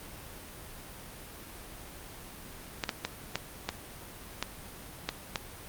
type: clicks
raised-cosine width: 0.2 ms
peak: -12 dBFS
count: 8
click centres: 2.838 / 2.892 / 3.05 / 3.356 / 3.69 / 4.426 / 5.09 / 5.358 s
effects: pink hiss -46 dBFS RMS until 5.68 s + Opus 32 kbps